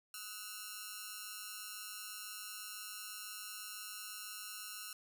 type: ring-modulated tone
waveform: 5% pulse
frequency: 1374 Hz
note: F6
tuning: 29 cents flat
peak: -30 dBFS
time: 0.14-4.93 s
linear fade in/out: 2 ms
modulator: 102 Hz
effects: none